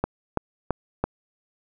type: click train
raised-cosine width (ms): 1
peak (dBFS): -8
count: 4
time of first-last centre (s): 0.04-1.04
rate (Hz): 3
effects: none